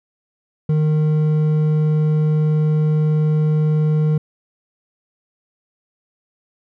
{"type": "tone with hard clipping", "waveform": "triangle", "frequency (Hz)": 153.6, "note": "D#3", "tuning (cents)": -22, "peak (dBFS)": -15, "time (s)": [0.69, 4.18], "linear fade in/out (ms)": 5, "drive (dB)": 9, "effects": []}